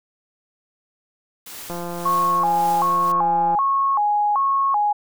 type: noise with tremolo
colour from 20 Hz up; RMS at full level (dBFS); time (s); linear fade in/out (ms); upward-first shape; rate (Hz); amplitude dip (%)
white; -35; 1.46-3.12; 5; triangle; 1.8; 65
type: click train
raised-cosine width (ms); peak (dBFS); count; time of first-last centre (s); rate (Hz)
1; -17; 321; 1.7-3.55; 173
type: tone with vibrato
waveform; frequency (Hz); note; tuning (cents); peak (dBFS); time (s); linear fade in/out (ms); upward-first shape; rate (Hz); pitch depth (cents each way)
sine; 954; A#5; +40; -16; 2.05-4.93; 10; square; 1.3; 240
effects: none